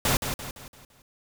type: noise with echo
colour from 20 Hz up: pink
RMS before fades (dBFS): -23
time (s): 0.05-0.17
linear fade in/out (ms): 2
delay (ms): 170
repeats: 5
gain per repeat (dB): -7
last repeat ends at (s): 1.02
effects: none